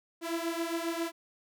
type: beating tone pair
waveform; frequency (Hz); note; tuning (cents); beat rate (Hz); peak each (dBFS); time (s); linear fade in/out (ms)
sawtooth; 330.8 / 338.2; E4 / E4; +6 / +44; 7.4; -30 / -31; 0.21-1.12; 50
effects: none

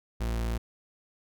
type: tone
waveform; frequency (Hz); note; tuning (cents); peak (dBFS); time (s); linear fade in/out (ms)
40% pulse; 57.1; A#1; -35; -27; 0.2-0.58; 10
effects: none

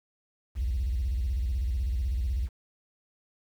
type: tone with vibrato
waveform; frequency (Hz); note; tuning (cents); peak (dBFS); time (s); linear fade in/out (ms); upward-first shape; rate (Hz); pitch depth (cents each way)
triangle; 61.9; B1; +5; -22; 0.55-2.49; 50; square; 16; 250
effects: tanh soft clip ceiling -23 dBFS + 9-bit

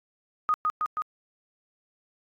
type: tone with echo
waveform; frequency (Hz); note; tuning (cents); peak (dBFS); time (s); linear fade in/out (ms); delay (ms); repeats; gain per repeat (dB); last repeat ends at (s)
sine; 1243; D#6; -2; -20; 0.49-0.54; 0; 160; 3; -2; 1.02
effects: AAC 48 kbps

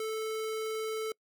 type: tone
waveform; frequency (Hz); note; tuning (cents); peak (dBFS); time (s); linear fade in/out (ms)
square; 438.7; A4; -5; -33; 0-1.12; 2
effects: noise-tail reverb RT60 0.1 s tail -26 dB re dry

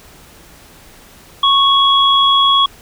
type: tone pair together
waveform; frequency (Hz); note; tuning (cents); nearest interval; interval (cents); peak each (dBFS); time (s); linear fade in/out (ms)
sine; 1105 / 3336; C#6 / G#7; -6 / +7; octave + perfect fifth; 1913; -11; 1.43-2.66; 5
effects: pink hiss -42 dBFS RMS until 2.81 s

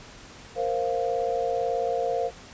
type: chord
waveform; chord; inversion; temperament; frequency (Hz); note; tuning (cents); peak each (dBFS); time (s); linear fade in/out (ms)
sine; Bb suspended second; none; just; 466.2 / 524.4 / 699.2; Bb4 / C5 / F5; 0 / +4 / +2; -28; 0.55-2.31; 50
effects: pink hiss -46 dBFS RMS until 2.53 s + resampled to 16000 Hz

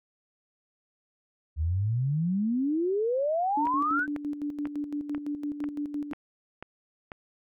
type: exponential sweep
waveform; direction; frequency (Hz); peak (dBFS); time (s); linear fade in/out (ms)
sine; up; 73.42 to 1568; -24; 1.56-4.07; 50
type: tone with tremolo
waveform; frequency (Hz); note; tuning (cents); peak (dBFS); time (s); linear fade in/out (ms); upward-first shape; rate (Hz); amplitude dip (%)
sine; 292.2; D4; -9; -28; 3.57-6.13; 5; square; 5.9; 60
type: click train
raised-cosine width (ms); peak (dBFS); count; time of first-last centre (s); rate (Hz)
0.5; -24; 8; 3.67-7.118; 2.03
effects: none

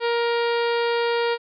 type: harmonic tone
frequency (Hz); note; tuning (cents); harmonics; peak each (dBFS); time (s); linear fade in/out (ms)
470; A#4; +14; 1 / 2 / 3 / 4 / 5 / 6 / 7 / 8 / 9 / 10; -21 / -27 / -31 / -33 / -35 / -37 / -38 / -39 / -40 / -41; 0-1.38; 50
effects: none

